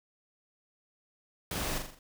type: noise with echo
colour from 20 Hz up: pink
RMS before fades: -35 dBFS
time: 1.51-1.78 s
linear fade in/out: 2 ms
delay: 42 ms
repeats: 5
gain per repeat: -5 dB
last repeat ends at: 1.99 s
effects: none